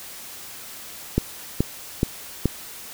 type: click train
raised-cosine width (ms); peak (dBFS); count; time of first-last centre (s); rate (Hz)
3; -5; 4; 1.18-2.457; 2.35
effects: white hiss -39 dBFS RMS until 2.93 s